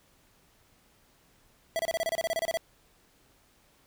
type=tone bursts; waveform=square; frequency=659.3 Hz; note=E5; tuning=in tune; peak=-27 dBFS; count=14; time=1.76-2.572 s; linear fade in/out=0 ms; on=32 ms; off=28 ms; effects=pink hiss -64 dBFS RMS until 3.86 s

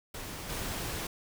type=noise with level steps; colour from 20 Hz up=pink; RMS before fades=-41 / -36 dBFS; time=0.14-1.07 s; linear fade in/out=5 ms; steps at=0.49 s; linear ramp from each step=5 ms; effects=none

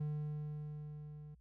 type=tone with level ramp; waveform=triangle; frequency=150 Hz; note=D3; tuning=37 cents sharp; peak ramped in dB=-33 to -47 dBFS; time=0-1.35 s; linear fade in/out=10 ms; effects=added 61 Hz sine -62 dBFS peak until 1.4 s

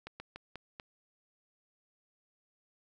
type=slowing click train; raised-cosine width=0.3 ms; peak=-27 dBFS; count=5; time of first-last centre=0.07-0.798 s; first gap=130 ms; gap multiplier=1.23; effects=none

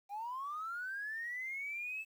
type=linear sweep; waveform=triangle; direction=up; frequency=784 to 2637 Hz; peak=-35 dBFS; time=0.09-2.05 s; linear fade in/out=50 ms; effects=tanh soft clip ceiling -36 dBFS + 11-bit

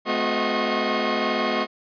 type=tone cluster; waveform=20% pulse; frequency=215.1 / 253.9 / 362.3 / 623 / 1081 Hz; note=A3 / B3 / F#4 / D#5 / C#6; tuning=-39 / +48 / -36 / +2 / -44 cents; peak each=-23 dBFS; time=0.05-1.67 s; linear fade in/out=50 ms; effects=resampled to 11025 Hz

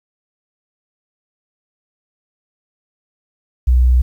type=tone; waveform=sine; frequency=62.2 Hz; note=B1; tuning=13 cents sharp; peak=-8 dBFS; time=3.67-4.02 s; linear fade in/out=10 ms; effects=8-bit

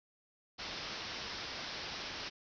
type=low-pass noise; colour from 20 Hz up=white; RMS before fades=-43 dBFS; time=0.58-2.3 s; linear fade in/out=20 ms; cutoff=5600 Hz; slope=96 dB/octave; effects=none

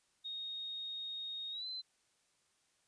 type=tone with pitch glide; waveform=sine; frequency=3725 to 4062 Hz; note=A#7 to B7; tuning=-2 to +48 cents; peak=-40 dBFS; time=0.24-1.82 s; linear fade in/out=20 ms; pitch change=+150 cents; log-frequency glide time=1.51-1.66 s; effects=white hiss -75 dBFS RMS until 2.87 s + resampled to 22050 Hz

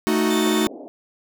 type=chord; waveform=45% pulse; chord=D# diminished; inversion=second; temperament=equal; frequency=220 / 311.1 / 370 Hz; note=A3 / D#4 / F#4; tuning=0 / 0 / 0 cents; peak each=-22 dBFS; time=0.07-0.67 s; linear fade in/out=0 ms
type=tone; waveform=sawtooth; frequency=3555 Hz; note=A7; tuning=17 cents sharp; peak=-26 dBFS; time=0.3-0.67 s; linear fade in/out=5 ms
type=band-pass noise; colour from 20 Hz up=pink; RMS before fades=-38 dBFS; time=0.46-0.88 s; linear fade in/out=0 ms; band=240 to 730 Hz; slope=48 dB/octave
effects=none

